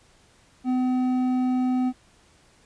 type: tone with hard clipping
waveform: triangle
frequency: 253.7 Hz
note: B3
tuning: 47 cents sharp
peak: -22 dBFS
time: 0.64-1.93 s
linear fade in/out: 50 ms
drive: 10 dB
effects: pink hiss -58 dBFS RMS until 2.65 s + resampled to 22050 Hz

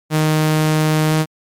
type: tone with pitch glide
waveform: sawtooth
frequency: 155.2 to 156.46 Hz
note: D#3 to D#3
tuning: -4 to +10 cents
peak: -9 dBFS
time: 0.1-1.26 s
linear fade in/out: 50 ms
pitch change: +14 cents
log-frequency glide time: 1.09-1.14 s
effects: MP3 96 kbps

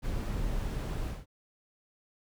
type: noise with ADSR envelope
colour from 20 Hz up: brown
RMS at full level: -31 dBFS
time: 0.02-1.26 s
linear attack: 41 ms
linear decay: 4 ms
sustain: -2 dB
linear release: 190 ms
effects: none

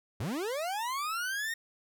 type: linear sweep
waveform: 40% pulse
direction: up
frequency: 82.41 to 1864.7 Hz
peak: -31 dBFS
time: 0.2-1.54 s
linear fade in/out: 5 ms
effects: none

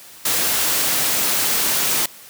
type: noise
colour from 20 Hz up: white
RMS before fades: -19 dBFS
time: 0.25-2.06 s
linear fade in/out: 5 ms
effects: white hiss -42 dBFS RMS until 2.29 s + high-pass 100 Hz 12 dB/octave

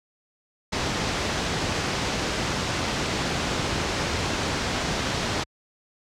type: low-pass noise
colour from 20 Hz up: pink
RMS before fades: -26 dBFS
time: 0.72-5.44 s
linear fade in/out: 10 ms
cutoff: 6600 Hz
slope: 24 dB/octave
effects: high-pass 60 Hz 12 dB/octave

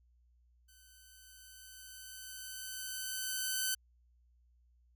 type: tone with level ramp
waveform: 5% pulse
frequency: 1522 Hz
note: F#6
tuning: 48 cents sharp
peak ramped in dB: -50 to -20 dBFS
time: 0.68-3.75 s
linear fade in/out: 10 ms
effects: added 60 Hz sine -65 dBFS peak until 4.95 s

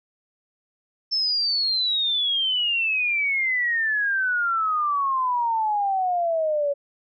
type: exponential sweep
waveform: sine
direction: down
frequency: 5330 to 560 Hz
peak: -20 dBFS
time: 1.11-6.74 s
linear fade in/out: 20 ms
effects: none

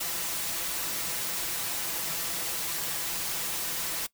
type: noise with comb filter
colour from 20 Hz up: white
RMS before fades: -32 dBFS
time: 0-4.07 s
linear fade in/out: 10 ms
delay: 6 ms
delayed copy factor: +0.5
effects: noise-tail reverb RT60 0.1 s tail -19 dB re dry

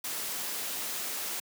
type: noise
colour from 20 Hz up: white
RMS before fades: -35 dBFS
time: 0.04-1.4 s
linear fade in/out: 5 ms
effects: high-pass 200 Hz 12 dB/octave

